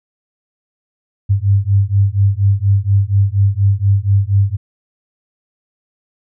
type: beating tone pair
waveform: sine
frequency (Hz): 97.4 / 101.6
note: G2 / G#2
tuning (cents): -11 / -38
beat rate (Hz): 4.2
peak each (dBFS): -13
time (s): 1.29-4.57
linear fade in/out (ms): 20
effects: none